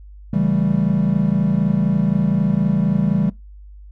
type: chord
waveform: triangle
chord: A dominant seventh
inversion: first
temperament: equal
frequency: 138.59 / 164.81 / 196 / 220 Hz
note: C#3 / E3 / G3 / A3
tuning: 0 / 0 / 0 / 0 cents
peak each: -21 / -18 / -16 / -22 dBFS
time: 0.33-3.3 s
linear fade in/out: 5 ms
effects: noise-tail reverb RT60 0.2 s tail -24 dB re dry + added 50 Hz sine -37 dBFS peak until 3.91 s